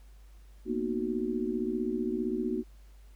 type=chord; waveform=sine; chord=B major seventh; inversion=third; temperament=just; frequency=231.5 / 246.9 / 308.7 / 370.4 Hz; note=A#3 / B3 / D#4 / F#4; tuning=-12 / 0 / -14 / +2 cents; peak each=-34 / -35 / -35 / -33 dBFS; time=0.65-2.64 s; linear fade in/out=50 ms; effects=added 50 Hz sine -50 dBFS peak until 3.15 s + pink hiss -66 dBFS RMS until 3.15 s